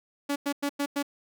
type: tone bursts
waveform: sawtooth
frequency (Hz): 284.7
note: C#4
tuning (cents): +46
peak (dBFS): -22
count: 5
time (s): 0.29-1.028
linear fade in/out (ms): 10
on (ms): 70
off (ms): 97
effects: none